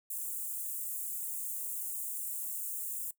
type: high-pass noise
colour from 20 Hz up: white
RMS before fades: -38 dBFS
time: 0.1-3.11 s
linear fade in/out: 5 ms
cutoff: 7500 Hz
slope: 48 dB/octave
effects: noise-tail reverb RT60 0.1 s tail -19 dB re dry